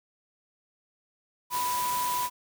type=tone in noise; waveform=sine; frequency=987.8 Hz; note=B5; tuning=in tune; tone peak=-27 dBFS; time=1.5-2.3 s; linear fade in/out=50 ms; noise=white; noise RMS=-34 dBFS; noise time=1.5-2.3 s; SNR=+4 dB; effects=none